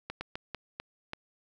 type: slowing click train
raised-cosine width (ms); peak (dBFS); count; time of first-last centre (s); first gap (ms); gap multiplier
0.3; -20; 6; 0.1-1.134; 110; 1.32
effects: none

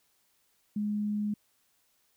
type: tone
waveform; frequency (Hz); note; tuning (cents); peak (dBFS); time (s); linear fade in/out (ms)
sine; 208.7; G#3; +9; -28; 0.76-1.34; 5
effects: white hiss -71 dBFS RMS until 2.16 s

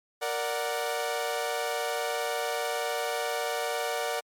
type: chord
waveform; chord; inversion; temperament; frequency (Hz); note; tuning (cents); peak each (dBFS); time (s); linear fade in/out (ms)
sawtooth; Bb augmented; none; equal; 466.2 / 587.3 / 740; Bb4 / D5 / F#5; 0 / 0 / 0; -29; 0.21-4.21; 20
effects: MP3 64 kbps

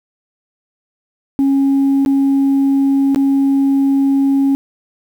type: tone with dropouts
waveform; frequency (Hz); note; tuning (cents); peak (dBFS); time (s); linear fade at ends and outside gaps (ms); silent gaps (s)
sine; 274.4; C#4; -17; -8; 1.39-4.55; 0; 2.05-2.061 / 3.147-3.16
effects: tanh soft clip ceiling -8 dBFS + 7-bit

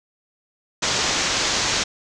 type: low-pass noise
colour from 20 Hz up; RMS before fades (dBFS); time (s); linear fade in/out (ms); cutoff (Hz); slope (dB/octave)
white; -22; 0.82-1.84; 10; 6900; 48
effects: none

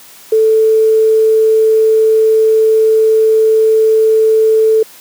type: tone with quantisation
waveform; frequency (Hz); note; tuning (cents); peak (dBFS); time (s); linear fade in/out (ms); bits
sine; 440; A4; 0; -6; 0.32-4.83; 5; 6
effects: white hiss -38 dBFS RMS until 5 s + high-pass 150 Hz 12 dB/octave

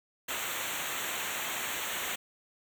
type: noise with comb filter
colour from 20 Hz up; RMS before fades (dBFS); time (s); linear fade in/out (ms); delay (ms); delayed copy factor
pink; -35; 0.28-2.16; 10; 0.2; -1
effects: none

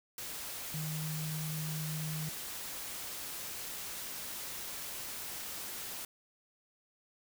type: tone in noise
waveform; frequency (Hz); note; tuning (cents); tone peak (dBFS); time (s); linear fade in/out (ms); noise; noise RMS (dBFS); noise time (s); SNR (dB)
sine; 155.56; D#3; 0; -36; 0.74-2.29; 2; white; -42; 0.18-6.05; +3
effects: none

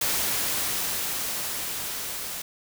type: noise with level ramp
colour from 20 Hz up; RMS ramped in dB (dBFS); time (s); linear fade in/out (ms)
white; -25 to -34; 0.01-2.42; 5
effects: none

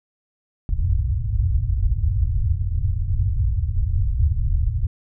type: low-pass noise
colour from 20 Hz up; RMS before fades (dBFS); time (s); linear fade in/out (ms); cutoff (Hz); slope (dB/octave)
white; -20; 0.69-4.87; 2; 110; 48
effects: none

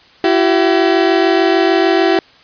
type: tone pair together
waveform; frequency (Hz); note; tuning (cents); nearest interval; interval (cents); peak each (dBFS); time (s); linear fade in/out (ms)
30% pulse; 334.9 / 381.6; E4 / G4; +27 / -47; major second; 226; -10; 0.24-2.19; 2
effects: white hiss -45 dBFS RMS until 2.43 s + resampled to 11025 Hz

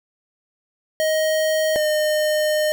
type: tone pair in turn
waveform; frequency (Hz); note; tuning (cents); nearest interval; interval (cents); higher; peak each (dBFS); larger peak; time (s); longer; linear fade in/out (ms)
square; 627 / 610.9; D#5 / D#5; +13 / -32; unison; 45; first; -18; neither; 1-1.76 / 1.76-2.72; second; 0
effects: none

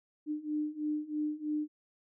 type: beating tone pair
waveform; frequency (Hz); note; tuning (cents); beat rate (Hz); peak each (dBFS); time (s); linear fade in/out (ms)
sine; 300 / 303.1; D4 / D#4; +37 / -45; 3.1; -36 / -34; 0.26-1.68; 50
effects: none

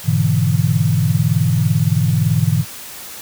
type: chord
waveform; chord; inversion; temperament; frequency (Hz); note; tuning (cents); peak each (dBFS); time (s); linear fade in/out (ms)
sine; E dominant seventh; first; equal; 103.83 / 123.47 / 146.83 / 164.81; G#2 / B2 / D3 / E3; 0 / 0 / 0 / 0; -18; 0.04-2.65; 50
effects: white hiss -33 dBFS RMS until 3.21 s

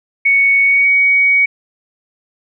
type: tone with pitch glide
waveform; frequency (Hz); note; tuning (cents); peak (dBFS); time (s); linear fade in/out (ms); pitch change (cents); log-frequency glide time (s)
sine; 2223 to 2250; C#7 to C#7; +4 to +25; -8; 0.25-1.46; 10; +21; 0.63-0.89
effects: none

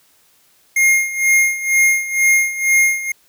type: tone with tremolo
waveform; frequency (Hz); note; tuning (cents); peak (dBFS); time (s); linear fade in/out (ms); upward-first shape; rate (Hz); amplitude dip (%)
square; 2133; C7; +33; -10; 0.76-3.12; 5; sine; 2.1; 80
effects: white hiss -55 dBFS RMS until 3.28 s

